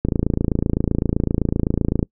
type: click train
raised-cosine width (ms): 3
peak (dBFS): -5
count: 56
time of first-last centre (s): 0.05-2.028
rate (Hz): 27.8
effects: noise-tail reverb RT60 0.1 s tail -26 dB re dry